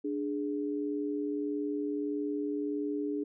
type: tone pair together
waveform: sine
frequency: 293.7 / 415.3 Hz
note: D4 / G#4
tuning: 0 / 0 cents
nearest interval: tritone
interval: 600 cents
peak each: -32 / -35 dBFS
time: 0.04-3.24 s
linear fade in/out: 10 ms
effects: none